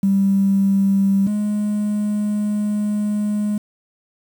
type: tone pair in turn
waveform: triangle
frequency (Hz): 196 / 208.8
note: G3 / G#3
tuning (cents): 0 / +10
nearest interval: minor second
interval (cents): 110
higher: second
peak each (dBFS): -9 / -15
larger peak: first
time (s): 0.03-1.27 / 1.27-3.58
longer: second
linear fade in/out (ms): 5
effects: tanh soft clip ceiling -11 dBFS + 7-bit